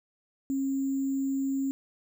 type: tone with sample-and-hold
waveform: sine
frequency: 271.3 Hz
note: C#4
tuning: 37 cents flat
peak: -26 dBFS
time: 0.5-1.71 s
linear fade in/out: 0 ms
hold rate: 7350 Hz
effects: none